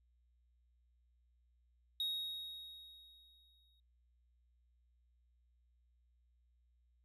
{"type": "tone with exponential decay", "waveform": "triangle", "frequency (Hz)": 3765, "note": "A#7", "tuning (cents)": 16, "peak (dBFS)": -33, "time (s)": [2, 3.8], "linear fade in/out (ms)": 2, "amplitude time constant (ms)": 390, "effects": ["added 60 Hz sine -70 dBFS peak until 7.04 s"]}